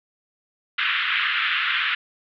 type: band-pass noise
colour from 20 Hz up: pink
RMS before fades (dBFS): -23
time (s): 0.78-1.95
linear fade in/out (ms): 5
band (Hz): 1300 to 3400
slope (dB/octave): 48
effects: none